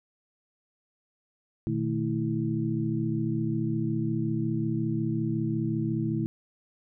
sine tone cluster, 119.8 / 154.2 / 219.6 / 327.7 Hz, A#2 / D#3 / A3 / E4, +48 / -15 / -3 / -10 cents, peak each -31 dBFS, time 1.67-6.26 s, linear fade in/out 0 ms, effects none

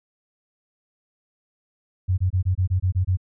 sine tone bursts, 92.5 Hz, F#2, in tune, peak -17 dBFS, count 9, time 2.08-3.172 s, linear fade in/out 20 ms, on 100 ms, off 24 ms, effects none

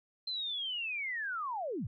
sine linear sweep, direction down, 4141 to 76.2 Hz, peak -34 dBFS, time 0.27-1.87 s, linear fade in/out 5 ms, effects none

